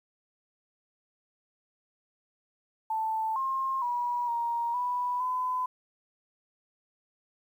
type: tone with pitch steps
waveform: sine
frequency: 882 / 1065 / 967 / 939 / 985 / 1010 Hz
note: A5 / C6 / B5 / A#5 / B5 / B5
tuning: +4 / +30 / -37 / +12 / -5 / +39 cents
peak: -27 dBFS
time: 2.9-5.66 s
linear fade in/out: 5 ms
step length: 460 ms
effects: 10-bit